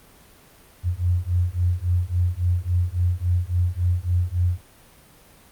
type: beating tone pair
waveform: sine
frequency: 87 / 90.6 Hz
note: F2 / F#2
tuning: -6 / -36 cents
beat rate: 3.6 Hz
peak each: -22 dBFS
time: 0.83-4.61 s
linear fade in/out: 50 ms
effects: pink hiss -51 dBFS RMS until 5.51 s + Opus 32 kbps